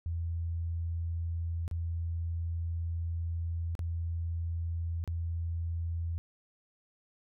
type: tone with dropouts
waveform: sine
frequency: 83.8 Hz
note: E2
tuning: 29 cents sharp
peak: -31 dBFS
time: 0.06-6.18 s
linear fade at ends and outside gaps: 0 ms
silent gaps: 1.679-1.712 / 3.752-3.792 / 5.04-5.076 s
effects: none